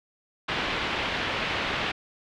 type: low-pass noise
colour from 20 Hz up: white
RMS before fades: -29 dBFS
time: 0.48-1.92 s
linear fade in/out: 10 ms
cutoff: 3200 Hz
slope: 24 dB/octave
effects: none